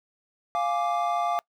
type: chord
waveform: triangle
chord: D diminished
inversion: first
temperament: equal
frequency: 698.5 / 830.6 / 1174.7 Hz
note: F5 / Ab5 / D6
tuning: 0 / 0 / 0 cents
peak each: -24 / -29 / -27 dBFS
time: 0.55-1.39 s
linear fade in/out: 0 ms
effects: noise-tail reverb RT60 0.1 s tail -24 dB re dry